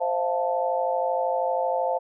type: chord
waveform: sine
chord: F major seventh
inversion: second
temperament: equal with one note detuned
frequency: 523.3 / 645.7 / 698.5 / 880 Hz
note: C5 / E5 / F5 / A5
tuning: 0 / -36 / 0 / 0 cents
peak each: -26 / -31 / -27 / -28 dBFS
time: 0-1.99 s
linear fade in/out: 20 ms
effects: none